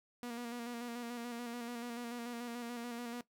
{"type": "tone with vibrato", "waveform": "sawtooth", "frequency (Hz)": 238.2, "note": "A#3", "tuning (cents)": 38, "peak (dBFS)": -37, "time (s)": [0.23, 3.21], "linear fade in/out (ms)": 0, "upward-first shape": "square", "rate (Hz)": 6.9, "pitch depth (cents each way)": 32, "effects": ["noise-tail reverb RT60 0.1 s tail -17 dB re dry"]}